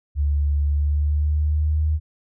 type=tone with pitch glide; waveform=sine; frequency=72.4 to 77.15 Hz; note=D2 to D#2; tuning=-24 to -14 cents; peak=-17 dBFS; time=0.15-2 s; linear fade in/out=50 ms; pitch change=+110 cents; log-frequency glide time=0.66-1.88 s; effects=none